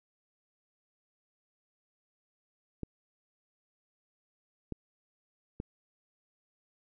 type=clicks; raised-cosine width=3 ms; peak=-23 dBFS; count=3; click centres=2.833 / 4.723 / 5.601 s; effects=none